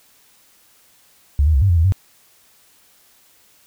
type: tone with pitch steps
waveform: sine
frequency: 71.3 / 78.6 / 67.1 / 98.1 / 86.2 / 81.3 / 95.4 Hz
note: C#2 / D#2 / C2 / G2 / F2 / E2 / G2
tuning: +49 / +18 / +44 / +2 / -22 / -23 / -47 cents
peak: -11 dBFS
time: 1.39-1.922 s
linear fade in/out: 0 ms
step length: 76 ms
effects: white hiss -54 dBFS RMS until 3.66 s